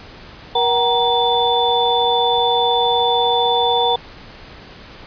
sine tone cluster, 476.8 / 757 / 941 / 3508 Hz, A#4 / F#5 / A#5 / A7, +39 / +39 / +16 / -6 cents, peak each -19 dBFS, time 0.55-3.96 s, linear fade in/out 5 ms, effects pink hiss -39 dBFS RMS until 5.06 s + resampled to 11025 Hz

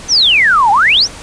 sine exponential two-way sweep, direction down then up, 6310 to 784 to 6310 Hz, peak -6 dBFS, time 0.08-1.08 s, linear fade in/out 50 ms, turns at 0.71 s, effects pink hiss -31 dBFS RMS until 1.22 s + resampled to 22050 Hz

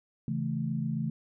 sine chord, A major, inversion first, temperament just, 137.5 / 165 / 220 Hz, C#3 / E3 / A3, -14 / +2 / 0 cents, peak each -33 dBFS, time 0.28-1.1 s, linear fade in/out 2 ms, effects none

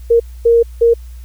sine tone bursts at uneven times, 466.2 Hz, A#4, in tune, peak -6 dBFS, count 3, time 0.1-0.2 / 0.45-0.63 / 0.81-0.94 s, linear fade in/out 10 ms, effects added 60 Hz sine -29 dBFS peak until 1.24 s + white hiss -50 dBFS RMS until 1.24 s

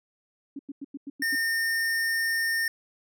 sine tone bursts, 280 Hz, C#4, 18 cents sharp, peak -33 dBFS, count 7, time 0.56-1.354 s, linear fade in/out 5 ms, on 32 ms, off 95 ms
square tone, 1821 Hz, A#6, 41 cents flat, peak -25 dBFS, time 1.22-2.68 s, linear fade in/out 2 ms
effects none

